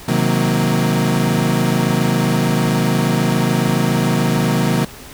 35% pulse chord, C half-diminished seventh, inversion none, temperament equal with one note detuned, 130.81 / 158.19 / 185 / 233.1 Hz, C3 / Eb3 / Gb3 / Bb3, 0 / +29 / 0 / 0 cents, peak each -18 dBFS, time 0.08-4.85 s, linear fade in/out 5 ms, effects pink hiss -37 dBFS RMS until 5.13 s

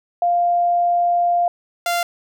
sine / sawtooth tone pair in turn, 698.5 / 693.7 Hz, F5 / F5, 0 / -12 cents, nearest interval unison, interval 12 cents, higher first, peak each -14 dBFS, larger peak neither, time 0.22-1.48 / 1.86-2.03 s, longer first, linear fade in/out 2 ms, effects none

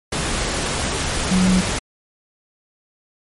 sine tone in noise, 185 Hz, F#3, in tune, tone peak -13 dBFS, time 1.31-1.61 s, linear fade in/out 5 ms, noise pink, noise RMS -22 dBFS, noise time 0.12-1.79 s, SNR +6 dB, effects MP3 48 kbps

